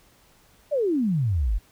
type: exponential sweep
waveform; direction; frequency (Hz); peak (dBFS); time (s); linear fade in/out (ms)
sine; down; 622.3 to 42.58; -20; 0.71-1.59; 20
effects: pink hiss -58 dBFS RMS until 1.71 s